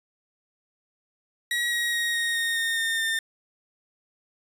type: tone with pitch steps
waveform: 30% pulse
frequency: 1911 / 1895.6 / 1880.3 / 1865.2 / 1850.2 / 1835.3 / 1820.5 / 1805.8 Hz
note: A#6 / A#6 / A#6 / A#6 / A#6 / A#6 / A#6 / A6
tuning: +43 / +28 / +14 / +1 / -13 / -27 / -41 / +44 cents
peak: -21 dBFS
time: 1.51-3.19 s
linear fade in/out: 2 ms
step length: 210 ms
effects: resampled to 32000 Hz